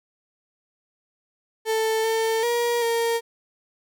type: tone with pitch steps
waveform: 35% pulse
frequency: 442.3 / 447.7 / 474.8 / 462.9 Hz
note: A4 / A4 / A#4 / A#4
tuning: +9 / +30 / +32 / -12 cents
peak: -19 dBFS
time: 1.65-3.21 s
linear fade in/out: 50 ms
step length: 390 ms
effects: none